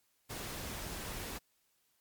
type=noise; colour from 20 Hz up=pink; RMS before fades=-42 dBFS; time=0.29-1.39 s; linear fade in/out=20 ms; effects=white hiss -75 dBFS RMS until 2 s + MP3 96 kbps